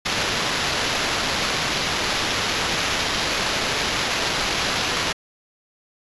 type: noise with sample-and-hold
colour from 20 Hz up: white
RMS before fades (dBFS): -23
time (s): 0.05-5.13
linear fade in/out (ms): 10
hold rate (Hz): 8820
effects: resampled to 24000 Hz